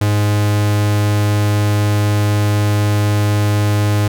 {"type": "tone", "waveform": "45% pulse", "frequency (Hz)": 104, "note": "G#2", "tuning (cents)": 3, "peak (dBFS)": -12, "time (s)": [0.01, 4.08], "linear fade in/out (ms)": 5, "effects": []}